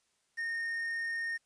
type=tone with quantisation; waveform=triangle; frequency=1839 Hz; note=A#6; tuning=24 cents flat; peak=-31 dBFS; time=0.37-1.38 s; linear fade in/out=20 ms; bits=9; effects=white hiss -75 dBFS RMS until 1.45 s + resampled to 22050 Hz